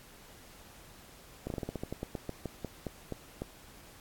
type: slowing click train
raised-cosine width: 2 ms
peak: -22 dBFS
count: 17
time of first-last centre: 1.47-3.42 s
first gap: 32 ms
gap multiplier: 1.16
effects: pink hiss -55 dBFS RMS until 4 s + AAC 64 kbps